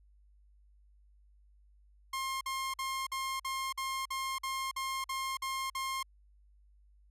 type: tone bursts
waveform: sawtooth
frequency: 1065 Hz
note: C6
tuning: 30 cents sharp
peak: -30 dBFS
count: 12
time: 2.13-6.029 s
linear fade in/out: 5 ms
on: 280 ms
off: 49 ms
effects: added 50 Hz sine -60 dBFS peak until 7.1 s + resampled to 32000 Hz